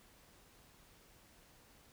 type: silence
effects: pink hiss -64 dBFS RMS until 1.92 s